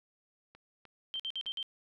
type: click train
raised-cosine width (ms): 0.3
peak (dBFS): -38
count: 4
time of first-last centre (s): 0.55-1.459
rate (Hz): 3.3
type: tone bursts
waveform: sine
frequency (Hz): 3136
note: G7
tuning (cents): 0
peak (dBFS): -34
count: 5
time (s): 1.14-1.628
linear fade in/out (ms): 0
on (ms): 56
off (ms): 52
effects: none